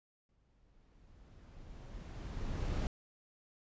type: noise with exponential growth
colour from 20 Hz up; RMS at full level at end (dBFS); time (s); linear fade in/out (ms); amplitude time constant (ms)
brown; -33; 0.29-2.87; 1; 560
effects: resampled to 16000 Hz